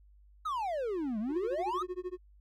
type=exponential two-way sweep; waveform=triangle; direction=down then up; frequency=1322 to 203.6 to 1322 Hz; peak=-29 dBFS; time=0.45-1.83 s; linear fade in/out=10 ms; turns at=1.19 s
type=tone with tremolo; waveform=triangle; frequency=363.3 Hz; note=F#4; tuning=32 cents flat; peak=-30 dBFS; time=1.28-2.18 s; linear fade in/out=50 ms; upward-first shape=sine; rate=13 Hz; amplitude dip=100%
effects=added 50 Hz sine -56 dBFS peak until 2.4 s + MP3 96 kbps